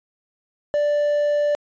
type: tone with quantisation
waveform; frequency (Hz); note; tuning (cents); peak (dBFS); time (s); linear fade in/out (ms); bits
triangle; 587.3; D5; 0; -15; 0.74-1.55; 0; 7
effects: resampled to 16000 Hz